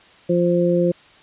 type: harmonic tone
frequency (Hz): 174.61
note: F3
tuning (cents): 0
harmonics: 1 / 2 / 3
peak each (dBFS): -19 / -19 / -19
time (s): 0.29-0.92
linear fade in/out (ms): 10
effects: white hiss -49 dBFS RMS until 1.22 s + resampled to 8000 Hz